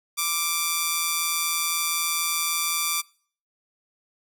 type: tone with amplitude modulation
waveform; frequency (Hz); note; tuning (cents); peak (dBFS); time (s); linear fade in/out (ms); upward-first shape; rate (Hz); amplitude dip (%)
5% pulse; 1174.7; D6; 0; -9; 0.17-3.02; 20; sine; 164; 45
effects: noise-tail reverb RT60 0.5 s tail -24 dB re dry